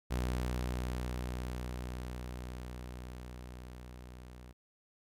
sawtooth tone with level ramp, 61.8 Hz, B1, 2 cents sharp, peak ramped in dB -27 to -45 dBFS, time 0.1-4.53 s, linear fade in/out 20 ms, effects MP3 96 kbps

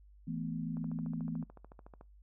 sine chord, E suspended fourth, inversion none, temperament just, 164.81 / 219.8 / 247.2 Hz, E3 / A3 / B3, 0 / -2 / +2 cents, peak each -38 / -41 / -40 dBFS, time 0.27-1.44 s, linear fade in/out 10 ms
click train, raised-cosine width 1 ms, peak -38 dBFS, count 18, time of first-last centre 0.77-2.011 s, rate 13.7 Hz
effects noise-tail reverb RT60 0.2 s tail -23 dB re dry + added 50 Hz sine -56 dBFS peak until 2.22 s

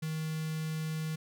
square tone with notch filter, 157.6 Hz, D#3, 23 cents sharp, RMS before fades -35 dBFS, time 0.02-1.16 s, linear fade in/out 10 ms, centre 670 Hz, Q 0.56, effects none

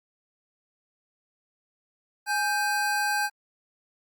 square tone pair together, 830.6 / 1568 Hz, G#5 / G6, 0 / 0 cents, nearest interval major seventh, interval 1100 cents, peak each -28 / -27 dBFS, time 2.26-3.3 s, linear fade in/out 50 ms, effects Opus 48 kbps

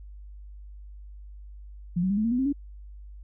sine tone with pitch steps, 174.61 / 187.14 / 200.6 / 215 / 230.4 / 246.9 / 264.7 / 283.7 Hz, F3 / F#3 / G3 / A3 / A#3 / B3 / C4 / C#4, 0 / +20 / +40 / -40 / -20 / 0 / +20 / +40 cents, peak -22 dBFS, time 1.96-2.528 s, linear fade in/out 10 ms, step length 71 ms, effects added 50 Hz sine -41 dBFS peak until 3.23 s

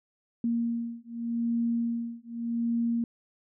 sine beating tone pair, 233.1 / 233.94 Hz, A#3 / A#3, 0 / +6 cents, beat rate 0.84 Hz, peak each -30 dBFS, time 0.44-3.04 s, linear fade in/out 2 ms, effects none

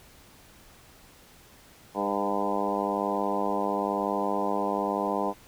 harmonic tone with a mistuned harmonic, 101 Hz, G#2, 48 cents flat, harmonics 2 / 3 / 4 / 5 / 6 / 7 / 8 / 9 / 10, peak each -34 / -34 / -34 / -34 / -34 / -34 / -34 / -34 / -34 dBFS, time 1.94-5.34 s, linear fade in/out 50 ms, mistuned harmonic 5, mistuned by -16 cents, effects pink hiss -54 dBFS RMS until 5.47 s

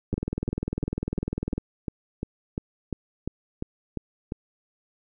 two click trains, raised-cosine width 3 ms, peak -14 / -16 dBFS, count 30 / 13, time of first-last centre 0.13-1.58 / 0.14-4.321 s, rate 20 / 2.87 Hz, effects none

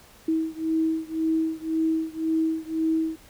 sine beating tone pair, 320.3 / 322.2 Hz, E4 / E4, -50 / -39 cents, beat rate 1.9 Hz, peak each -25 / -26 dBFS, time 0.28-3.16 s, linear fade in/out 5 ms, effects pink hiss -52 dBFS RMS until 3.29 s

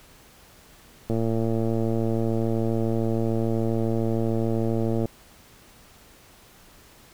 click train, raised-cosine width 2 ms, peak -13 dBFS, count 448, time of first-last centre 1.1-5.056 s, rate 113 Hz, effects pink hiss -52 dBFS RMS until 7.13 s

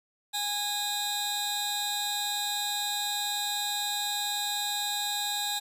sawtooth tone cluster, 824 / 3692 / 3989 Hz, G#5 / A#7 / B7, -14 / -17 / +17 cents, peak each -30 dBFS, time 0.33-5.6 s, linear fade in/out 20 ms, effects resampled to 32000 Hz + 10-bit

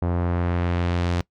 sawtooth tone with low-pass filter sweep, 87.31 Hz, F2, in tune, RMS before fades -23 dBFS, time 0.02-1.21 s, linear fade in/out 0 ms, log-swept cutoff 910 to 5600 Hz, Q 0.86, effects noise-tail reverb RT60 0.1 s tail -22 dB re dry

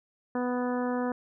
harmonic tone, 247.7 Hz, B3, 5 cents sharp, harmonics 1 / 2 / 3 / 4 / 5 / 6 / 7, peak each -29 / -32 / -37 / -38 / -42 / -43 / -45 dBFS, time 0.35-1.12 s, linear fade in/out 2 ms, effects none

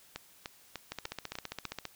two click trains, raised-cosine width 0.2 ms, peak -21 / -20 dBFS, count 6 / 15, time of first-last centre 0.16-1.653 / 0.92-1.853 s, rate 3.35 / 15 Hz, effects white hiss -60 dBFS RMS until 1.95 s

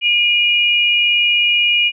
sine tone pair together, 2421 / 2879 Hz, D#7 / F#7, -48 / -48 cents, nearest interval minor third, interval 300 cents, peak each -14 dBFS, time 0.01-1.92 s, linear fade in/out 50 ms, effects none

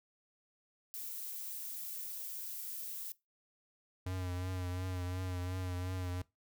violet noise, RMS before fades -43 dBFS, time 0.94-3.12 s, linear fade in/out 0 ms
square tone with vibrato, 91.2 Hz, F#2, 24 cents flat, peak -37 dBFS, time 4.06-6.22 s, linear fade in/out 5 ms, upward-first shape triangle, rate 2.8 Hz, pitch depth 43 cents each way
effects noise-tail reverb RT60 0.2 s tail -20 dB re dry

